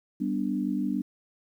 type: chord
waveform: sine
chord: G major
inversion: none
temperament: equal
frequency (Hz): 196 / 246.9 / 293.7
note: G3 / B3 / D4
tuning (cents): 0 / 0 / 0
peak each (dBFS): -30 / -30 / -30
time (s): 0.2-1.02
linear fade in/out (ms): 10
effects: 10-bit